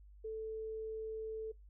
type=tone; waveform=sine; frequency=440 Hz; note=A4; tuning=in tune; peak=-39 dBFS; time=0.24-1.52 s; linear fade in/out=10 ms; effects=noise-tail reverb RT60 0.2 s tail -24 dB re dry + added 50 Hz sine -55 dBFS peak until 1.69 s